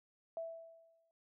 sine tone with exponential decay, 659.3 Hz, E5, in tune, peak -37 dBFS, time 0.37-1.11 s, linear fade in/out 1 ms, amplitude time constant 160 ms, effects none

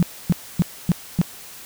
sine tone bursts, 173.7 Hz, F3, 9 cents flat, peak -12 dBFS, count 5, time 0-1.215 s, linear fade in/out 0 ms, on 27 ms, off 270 ms, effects white hiss -40 dBFS RMS until 1.65 s

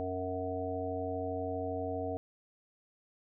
harmonic tone, 92.5 Hz, F#2, in tune, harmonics 1 / 3 / 5 / 7 / 8, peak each -41 / -40 / -38 / -39 / -41 dBFS, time 0-2.17 s, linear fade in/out 0 ms, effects none

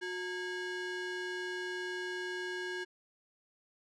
square ring-modulated tone, 637 Hz, D#5, 41 cents sharp, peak -34 dBFS, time 0.01-2.85 s, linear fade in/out 20 ms, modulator 1000 Hz, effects low-pass 6000 Hz 12 dB/octave

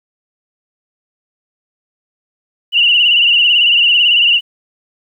sine tone with vibrato, 2858 Hz, F7, 39 cents sharp, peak -7 dBFS, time 2.72-4.41 s, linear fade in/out 50 ms, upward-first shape triangle, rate 18 Hz, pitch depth 88 cents each way, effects 8-bit

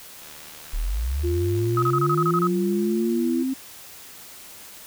click train, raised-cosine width 0.2 ms, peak -27 dBFS, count 129, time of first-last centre 0.22-1.906 s, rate 75.9 Hz
sine linear sweep, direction up, 33.74 to 268 Hz, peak -22 dBFS, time 0.73-3.54 s, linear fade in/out 10 ms
sine tone with pitch glide, 349.2 to 332.5 Hz, F4 to E4, 0 to +15 cents, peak -23 dBFS, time 1.23-3.44 s, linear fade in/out 20 ms, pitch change -85 cents, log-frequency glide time 3.09-3.31 s
sine tone bursts, 1270 Hz, D#6, 35 cents sharp, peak -20 dBFS, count 9, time 1.77-2.471 s, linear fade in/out 2 ms, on 53 ms, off 28 ms
effects white hiss -43 dBFS RMS until 4.86 s

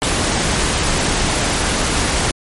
pink noise, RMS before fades -17 dBFS, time 0.02-2.31 s, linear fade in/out 0 ms, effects MP3 48 kbps

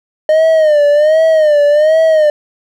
triangle tone with vibrato, 612 Hz, D#5, 29 cents flat, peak -4 dBFS, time 0.29-2.3 s, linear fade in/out 2 ms, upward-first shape sine, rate 1.3 Hz, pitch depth 94 cents each way, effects none

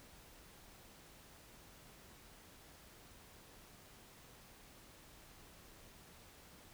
silence, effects pink hiss -60 dBFS RMS until 6.73 s

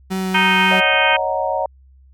35% pulse tone with vibrato, 188.2 Hz, F#3, 30 cents sharp, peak -18 dBFS, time 0.1-0.81 s, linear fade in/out 20 ms, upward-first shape triangle, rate 3.7 Hz, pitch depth 10 cents each way
harmonic tone, 311.1 Hz, D#4, in tune, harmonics 3 / 4 / 5 / 6 / 7 / 8 / 9 / 10, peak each -18 / -25 / -19 / -26 / -21 / -19 / -30 / -22 dBFS, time 0.34-1.17 s, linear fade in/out 10 ms
click train, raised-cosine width 1 ms, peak -25 dBFS, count 4, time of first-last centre 0.56-1.129 s, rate 5.27 Hz
sine chord, D# minor seventh, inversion third, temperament equal, 554.4 / 622.3 / 740 / 932.3 Hz, C#5 / D#5 / F#5 / A#5, 0 / 0 / 0 / 0 cents, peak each -23 dBFS, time 0.71-1.66 s, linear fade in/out 2 ms
effects added 66 Hz sine -45 dBFS peak until 2.13 s

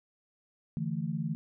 sine chord, D suspended second, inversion none, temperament just, 146.83 / 165.19 / 220.2 Hz, D3 / E3 / A3, 0 / +4 / +2 cents, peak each -36 / -33 / -36 dBFS, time 0.77-1.35 s, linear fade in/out 0 ms, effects none

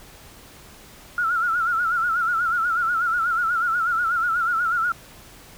sine tone with vibrato, 1383 Hz, F6, 17 cents flat, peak -19 dBFS, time 1.18-4.92 s, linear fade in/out 2 ms, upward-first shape sine, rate 8.2 Hz, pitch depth 94 cents each way, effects pink hiss -46 dBFS RMS until 5.57 s

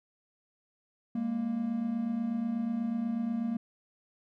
triangle tone pair together, 204.9 / 233.1 Hz, G#3 / A#3, -23 / 0 cents, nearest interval major second, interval 223 cents, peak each -34 / -28 dBFS, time 1.15-3.57 s, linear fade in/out 5 ms, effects none

